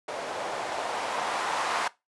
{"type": "noise with low-pass filter sweep", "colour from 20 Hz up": "violet", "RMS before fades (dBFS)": -31, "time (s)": [0.08, 1.88], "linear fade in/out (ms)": 5, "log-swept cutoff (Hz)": [590, 1000], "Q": 1.7, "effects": ["noise-tail reverb RT60 0.2 s tail -19 dB re dry", "resampled to 24000 Hz"]}